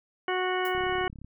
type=harmonic tone; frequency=368.1 Hz; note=F#4; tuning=9 cents flat; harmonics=1 / 2 / 3 / 4 / 5 / 6 / 8; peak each=-29 / -32 / -34 / -35 / -36 / -37 / -38 dBFS; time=0.28-1.08 s; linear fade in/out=2 ms
type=noise with exponential decay; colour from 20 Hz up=violet; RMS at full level=-38 dBFS; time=0.65-0.78 s; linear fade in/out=2 ms; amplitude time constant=28 ms
type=click train; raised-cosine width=5 ms; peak=-32 dBFS; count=18; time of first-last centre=0.75-1.246 s; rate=34.3 Hz
effects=none